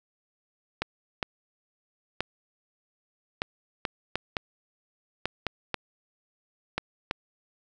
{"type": "clicks", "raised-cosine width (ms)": 0.3, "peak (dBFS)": -11, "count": 12, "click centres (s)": [0.82, 1.228, 2.206, 3.419, 3.852, 4.156, 4.368, 5.256, 5.467, 5.743, 6.78, 7.111], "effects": []}